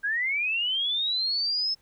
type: linear sweep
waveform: sine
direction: up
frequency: 1584 to 5274 Hz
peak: -24 dBFS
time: 0.03-1.75 s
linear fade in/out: 20 ms
effects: pink hiss -65 dBFS RMS until 1.81 s